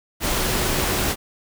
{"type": "tone in noise", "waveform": "sine", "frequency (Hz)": 370, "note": "F#4", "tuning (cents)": 0, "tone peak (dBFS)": -32, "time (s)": [0.35, 1.1], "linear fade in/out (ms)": 50, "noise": "pink", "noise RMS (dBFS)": -22, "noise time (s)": [0.2, 1.16], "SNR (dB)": -13, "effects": []}